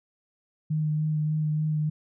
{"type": "tone with vibrato", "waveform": "sine", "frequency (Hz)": 153.6, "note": "D#3", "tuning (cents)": -22, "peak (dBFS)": -23, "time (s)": [0.7, 1.9], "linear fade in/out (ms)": 10, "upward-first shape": "sine", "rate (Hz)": 3.4, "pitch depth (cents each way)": 16, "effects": []}